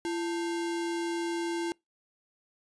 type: tone with sample-and-hold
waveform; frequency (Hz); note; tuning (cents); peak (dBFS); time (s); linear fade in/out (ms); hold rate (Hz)
sine; 338.5; E4; +46; -29; 0.05-1.72; 0; 1225
effects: noise-tail reverb RT60 0.2 s tail -26 dB re dry + resampled to 22050 Hz